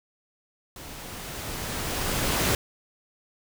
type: noise with level ramp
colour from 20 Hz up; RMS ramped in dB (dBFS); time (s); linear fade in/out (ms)
pink; -42 to -23; 0.76-2.55; 2
effects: none